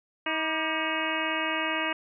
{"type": "harmonic tone with a mistuned harmonic", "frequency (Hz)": 317.9, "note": "D#4", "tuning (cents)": 37, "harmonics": [1, 2, 3, 4, 5, 6, 7, 8, 9], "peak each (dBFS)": [-35, -35, -35, -35, -35, -35, -35, -35, -35], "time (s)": [0.26, 1.93], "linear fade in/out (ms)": 5, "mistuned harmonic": 4, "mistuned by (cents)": -100, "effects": []}